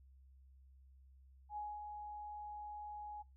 sine tone with ADSR envelope, 836 Hz, G#5, 11 cents sharp, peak -40 dBFS, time 1.49-3.23 s, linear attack 78 ms, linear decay 230 ms, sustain -5 dB, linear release 19 ms, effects noise-tail reverb RT60 0.2 s tail -18 dB re dry + added 66 Hz sine -60 dBFS peak until 3.36 s

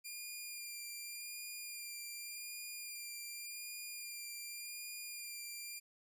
10% pulse tone with vibrato, 2401 Hz, D7, 38 cents sharp, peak -36 dBFS, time 0.04-5.8 s, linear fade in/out 20 ms, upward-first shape sine, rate 0.87 Hz, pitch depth 18 cents each way, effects none

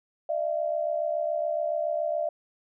sine tone pair together, 606.9 / 674 Hz, D#5 / E5, -43 / +38 cents, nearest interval major second, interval 181 cents, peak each -28 / -28 dBFS, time 0.29-2.29 s, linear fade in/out 5 ms, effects none

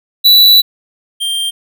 square tone pair in turn, 3951 / 3176 Hz, B7 / G7, 0 / +22 cents, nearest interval major third, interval 378 cents, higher first, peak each -4 / -15 dBFS, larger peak first, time 0.24-0.62 / 1.2-1.51 s, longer first, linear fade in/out 20 ms, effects none

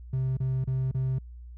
triangle tone bursts, 130.81 Hz, C3, in tune, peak -22 dBFS, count 4, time 0.13-1.186 s, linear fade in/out 5 ms, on 240 ms, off 32 ms, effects tanh soft clip ceiling -19 dBFS + added 60 Hz sine -41 dBFS peak until 1.57 s

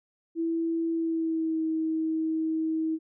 sine tone with pitch glide, 330.1 to 319.2 Hz, E4 to D#4, +2 to +44 cents, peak -25 dBFS, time 0.35-2.99 s, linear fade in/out 50 ms, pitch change -58 cents, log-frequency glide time 0.92-1.63 s, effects none

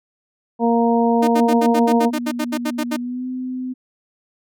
harmonic tone, 233.1 Hz, A#3, in tune, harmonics 1 / 2 / 3 / 4, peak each -16 / -19 / -21 / -22 dBFS, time 0.59-2.11 s, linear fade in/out 50 ms
sawtooth tone bursts, 304.8 Hz, D#4, 36 cents flat, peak -16 dBFS, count 14, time 1.22-2.967 s, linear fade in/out 10 ms, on 57 ms, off 73 ms
sine tone with pitch glide, 240.7 to 255 Hz, B3 to C4, -44 to -44 cents, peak -23 dBFS, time 1.36-3.74 s, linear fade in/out 20 ms, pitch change +100 cents, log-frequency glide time 2.96-3.27 s
effects none

